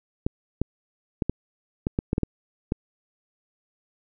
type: clicks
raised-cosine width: 3 ms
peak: -10 dBFS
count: 10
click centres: 0.265 / 0.616 / 1.222 / 1.296 / 1.869 / 1.989 / 2.131 / 2.181 / 2.233 / 2.721 s
effects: none